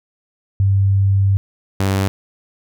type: tone pair in turn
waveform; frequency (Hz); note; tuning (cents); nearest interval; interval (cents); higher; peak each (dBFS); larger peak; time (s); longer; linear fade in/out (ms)
sine / sawtooth; 98 / 97.04; G2 / G2; 0 / -17; unison; 17; first; -11; neither; 0.6-1.37 / 1.8-2.08; first; 0
effects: none